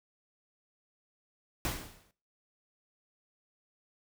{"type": "noise with exponential decay", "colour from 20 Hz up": "pink", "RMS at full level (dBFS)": -31, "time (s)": [1.65, 2.11], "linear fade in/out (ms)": 0, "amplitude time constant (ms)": 99, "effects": ["noise-tail reverb RT60 0.4 s tail -18 dB re dry"]}